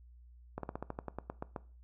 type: slowing click train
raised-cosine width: 1 ms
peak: -24 dBFS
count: 12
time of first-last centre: 0.58-1.562 s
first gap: 53 ms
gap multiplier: 1.1
effects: noise-tail reverb RT60 0.4 s tail -19 dB re dry + added 60 Hz sine -54 dBFS peak until 1.83 s